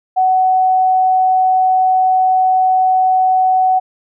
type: tone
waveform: sine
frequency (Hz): 748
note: F#5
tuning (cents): +19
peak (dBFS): -9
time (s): 0.16-3.8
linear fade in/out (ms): 20
effects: none